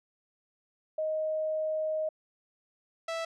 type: tone pair in turn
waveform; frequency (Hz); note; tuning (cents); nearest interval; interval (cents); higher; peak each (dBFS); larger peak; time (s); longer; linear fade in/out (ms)
sine / sawtooth; 625 / 658.3; D#5 / E5; +8 / -3; minor second; 89; second; -28; neither; 0.98-2.09 / 3.08-3.25; first; 5
effects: low-pass 6000 Hz 12 dB/octave